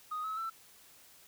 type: tone with pitch steps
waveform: sine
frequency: 1244.5 / 1288.4 / 1333.8 Hz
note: D#6 / E6 / E6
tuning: 0 / -40 / +20 cents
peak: -33 dBFS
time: 0.11-0.5 s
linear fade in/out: 10 ms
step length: 130 ms
effects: tanh soft clip ceiling -32 dBFS + white hiss -59 dBFS RMS until 1.27 s